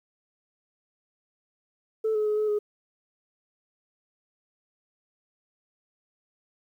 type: tone with pitch steps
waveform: sine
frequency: 439.1 / 426.1 / 423 / 427.5 / 417.9 Hz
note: A4 / G#4 / G#4 / A4 / G#4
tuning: -4 / +44 / +32 / -50 / +11 cents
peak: -21 dBFS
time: 2.04-2.59 s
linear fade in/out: 10 ms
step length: 110 ms
effects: tanh soft clip ceiling -20 dBFS + 10-bit